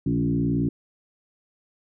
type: tone with frequency modulation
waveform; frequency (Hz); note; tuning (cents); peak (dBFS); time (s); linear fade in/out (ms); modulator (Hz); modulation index
sine; 214.5; A3; -44; -20; 0.06-0.69; 5; 59.2; 1.8
effects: none